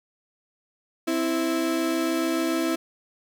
35% pulse tone pair together, 261.6 / 328.5 Hz, C4 / E4, 0 / -6 cents, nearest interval major third, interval 394 cents, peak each -27 / -22 dBFS, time 1.07-2.76 s, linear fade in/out 10 ms, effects 10-bit

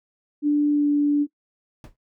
sine tone with pitch glide, 293.7 to 291 Hz, D4 to D4, 0 to -16 cents, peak -16 dBFS, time 0.42-1.27 s, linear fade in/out 50 ms, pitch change -16 cents, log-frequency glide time 0.71-0.87 s
brown noise with exponential decay, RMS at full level -33 dBFS, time 1.84-1.96 s, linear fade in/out 1 ms, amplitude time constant 25 ms
effects noise-tail reverb RT60 0.1 s tail -21 dB re dry

